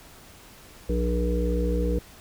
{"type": "harmonic tone", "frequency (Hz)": 59.9, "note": "A#1", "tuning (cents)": 48, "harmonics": [1, 3, 5, 7, 8], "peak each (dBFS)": [-24, -30, -32, -34, -29], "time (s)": [0.89, 1.99], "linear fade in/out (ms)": 5, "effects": ["pink hiss -49 dBFS RMS until 2.2 s"]}